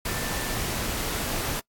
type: tone in noise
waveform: sine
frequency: 1773 Hz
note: A6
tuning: 13 cents sharp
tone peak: -39 dBFS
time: 0.06-0.58 s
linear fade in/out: 5 ms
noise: pink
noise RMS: -29 dBFS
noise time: 0.05-1.6 s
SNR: -13 dB
effects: noise-tail reverb RT60 0.1 s tail -23 dB re dry + AAC 64 kbps